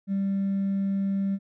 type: tone with hard clipping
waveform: triangle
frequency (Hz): 196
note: G3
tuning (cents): 0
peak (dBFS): -23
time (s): 0.07-1.39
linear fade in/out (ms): 50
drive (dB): 2
effects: none